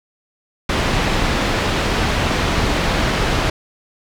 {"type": "low-pass noise", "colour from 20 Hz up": "pink", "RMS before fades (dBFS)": -18, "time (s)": [0.69, 3.5], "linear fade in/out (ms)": 5, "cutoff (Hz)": 4000, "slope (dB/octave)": 12, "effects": []}